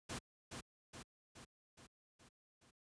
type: noise with echo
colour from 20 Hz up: pink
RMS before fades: -44 dBFS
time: 0.09-0.19 s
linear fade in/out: 10 ms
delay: 420 ms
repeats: 6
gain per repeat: -4 dB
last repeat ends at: 2.71 s
effects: high-pass 60 Hz 12 dB/octave + resampled to 22050 Hz